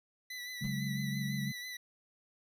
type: tone with vibrato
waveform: 25% pulse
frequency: 1983 Hz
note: B6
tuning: 7 cents sharp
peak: -37 dBFS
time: 0.3-1.77 s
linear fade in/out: 5 ms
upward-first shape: sine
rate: 6 Hz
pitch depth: 31 cents each way
type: chord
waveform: sine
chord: C# suspended fourth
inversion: none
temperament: just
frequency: 138.59 / 184.79 / 207.9 Hz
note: C#3 / F#3 / G#3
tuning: 0 / -2 / +2 cents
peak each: -36 / -40 / -38 dBFS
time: 0.61-1.52 s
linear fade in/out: 10 ms
type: noise with exponential decay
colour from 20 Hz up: brown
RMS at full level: -41 dBFS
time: 0.64-0.79 s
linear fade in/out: 1 ms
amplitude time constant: 31 ms
effects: none